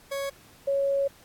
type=tone pair in turn; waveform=40% pulse / sine; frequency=554.4 / 554.4 Hz; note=C#5 / C#5; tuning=0 / 0 cents; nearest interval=unison; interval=0 cents; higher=neither; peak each=-28 / -22 dBFS; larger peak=second; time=0.11-0.3 / 0.67-1.08 s; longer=second; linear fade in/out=10 ms; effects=pink hiss -55 dBFS RMS until 1.24 s + AAC 64 kbps